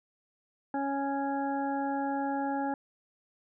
harmonic tone, 277.2 Hz, C#4, in tune, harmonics 1 / 2 / 3 / 5 / 6, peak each -32 / -38 / -32 / -45 / -44 dBFS, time 0.74-2.74 s, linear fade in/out 2 ms, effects none

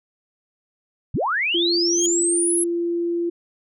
sine linear sweep, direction up, 58.1 to 11020 Hz, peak -19 dBFS, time 1.14-2.64 s, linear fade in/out 5 ms
sine tone, 342.6 Hz, F4, 33 cents flat, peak -20 dBFS, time 1.54-3.3 s, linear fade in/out 10 ms
square tone with exponential growth, 3216 Hz, G7, 44 cents sharp, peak -21 dBFS, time 1.89-2.06 s, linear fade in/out 2 ms, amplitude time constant 36 ms
effects none

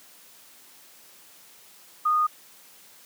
sine tone, 1231 Hz, D#6, 19 cents flat, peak -19 dBFS, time 2.05-2.27 s, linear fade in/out 10 ms, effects white hiss -52 dBFS RMS until 3.05 s + high-pass 150 Hz 12 dB/octave

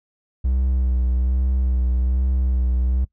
triangle tone with vibrato, 63.3 Hz, B1, 43 cents sharp, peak -15 dBFS, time 0.44-3.05 s, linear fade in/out 10 ms, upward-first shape sine, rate 1.2 Hz, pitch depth 34 cents each way, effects noise-tail reverb RT60 0.1 s tail -20 dB re dry

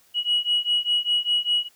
sine beating tone pair, 2911 / 2916 Hz, F#7 / F#7, -29 / -26 cents, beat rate 5 Hz, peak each -22 dBFS, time 0.14-1.69 s, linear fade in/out 50 ms, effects tanh soft clip ceiling -14 dBFS + white hiss -59 dBFS RMS until 1.75 s

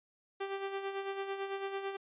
sawtooth tone with tremolo, 392 Hz, G4, in tune, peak -30 dBFS, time 0.4-1.97 s, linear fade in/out 10 ms, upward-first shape sine, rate 9 Hz, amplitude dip 55%, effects resampled to 8000 Hz

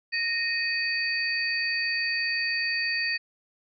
sine tone cluster, 1857 / 2512 / 4566 Hz, A#6 / D#7 / D8, -7 / +16 / -50 cents, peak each -28 / -30 / -30 dBFS, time 0.12-3.18 s, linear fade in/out 20 ms, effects none

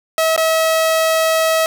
sawtooth tone with dropouts, 644 Hz, E5, 41 cents flat, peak -9 dBFS, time 0.18-1.66 s, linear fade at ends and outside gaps 1 ms, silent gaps 0.363-0.377 s, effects none

